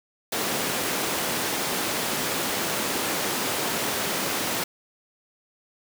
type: high-pass noise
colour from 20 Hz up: pink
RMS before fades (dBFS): -27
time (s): 0.32-4.64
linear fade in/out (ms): 5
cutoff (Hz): 230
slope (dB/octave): 12
effects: none